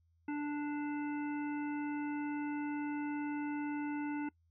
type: harmonic tone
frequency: 293.7 Hz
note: D4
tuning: in tune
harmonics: 1 / 3 / 5 / 7 / 9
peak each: -35 / -45 / -49 / -52 / -54 dBFS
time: 0.28-4.29 s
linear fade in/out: 5 ms
effects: noise-tail reverb RT60 0.1 s tail -23 dB re dry + added 83 Hz sine -69 dBFS peak until 4.5 s